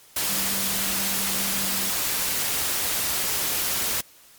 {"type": "tone in noise", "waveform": "sine", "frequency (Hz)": 194.8, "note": "G3", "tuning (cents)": -11, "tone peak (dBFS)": -35, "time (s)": [0.29, 1.9], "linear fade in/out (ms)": 5, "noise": "white", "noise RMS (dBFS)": -25, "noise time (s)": [0.16, 4.01], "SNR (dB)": -13, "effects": ["white hiss -52 dBFS RMS until 4.38 s", "MP3 96 kbps"]}